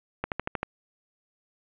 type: click train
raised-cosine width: 0.5 ms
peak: -13 dBFS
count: 6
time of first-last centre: 0.24-0.631 s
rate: 12.8 Hz
effects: resampled to 8000 Hz + 9-bit